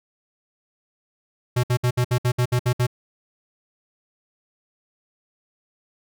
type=tone bursts; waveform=square; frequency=123.47 Hz; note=B2; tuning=in tune; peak=-18 dBFS; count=10; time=1.56-2.868 s; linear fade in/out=10 ms; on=75 ms; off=62 ms; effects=none